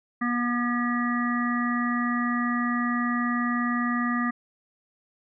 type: harmonic tone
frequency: 241.3 Hz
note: B3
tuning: 40 cents flat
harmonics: 1 / 3 / 5 / 7 / 8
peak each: -25 / -38 / -29 / -36 / -32 dBFS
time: 0.21-4.31 s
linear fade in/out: 10 ms
effects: none

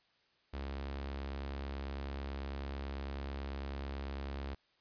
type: tone with notch filter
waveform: sawtooth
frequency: 69.1 Hz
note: C#2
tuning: 5 cents flat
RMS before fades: -41 dBFS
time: 0.53-4.55 s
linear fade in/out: 10 ms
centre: 150 Hz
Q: 1.9
effects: white hiss -72 dBFS RMS until 4.8 s + resampled to 11025 Hz

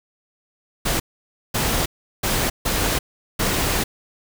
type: noise bursts at uneven times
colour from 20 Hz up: pink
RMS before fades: -21 dBFS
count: 5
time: 0.85-1 / 1.54-1.86 / 2.23-2.5 / 2.65-2.99 / 3.39-3.84 s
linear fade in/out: 10 ms
effects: none

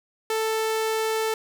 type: tone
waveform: sawtooth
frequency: 441.3 Hz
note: A4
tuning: 5 cents sharp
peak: -19 dBFS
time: 0.3-1.34 s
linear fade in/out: 2 ms
effects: none

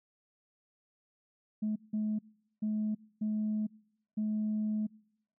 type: tone bursts at uneven times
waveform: sine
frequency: 214 Hz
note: A3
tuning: 48 cents flat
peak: -28 dBFS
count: 5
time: 1.62-1.76 / 1.93-2.19 / 2.62-2.95 / 3.21-3.67 / 4.17-4.87 s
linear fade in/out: 10 ms
effects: noise-tail reverb RT60 0.8 s tail -26 dB re dry + tanh soft clip ceiling -26 dBFS

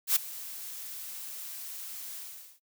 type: noise with ADSR envelope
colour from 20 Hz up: blue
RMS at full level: -22 dBFS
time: 0.07-2.6 s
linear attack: 90 ms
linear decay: 9 ms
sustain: -19 dB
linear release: 440 ms
effects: noise-tail reverb RT60 0.1 s tail -26 dB re dry

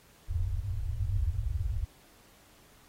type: low-pass noise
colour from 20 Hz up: white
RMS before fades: -31 dBFS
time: 0.28-1.85 s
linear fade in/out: 10 ms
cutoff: 110 Hz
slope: 96 dB/octave
effects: pink hiss -60 dBFS RMS until 2.88 s + AAC 48 kbps

